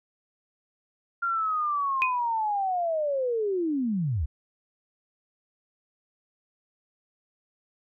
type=linear sweep; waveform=sine; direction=down; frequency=1396.9 to 61.74 Hz; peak=-24 dBFS; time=1.22-4.26 s; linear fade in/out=10 ms
type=tone with exponential decay; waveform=sine; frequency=2489 Hz; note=D#7; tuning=in tune; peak=-18 dBFS; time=2.02-2.19 s; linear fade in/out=0 ms; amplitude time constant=36 ms
effects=none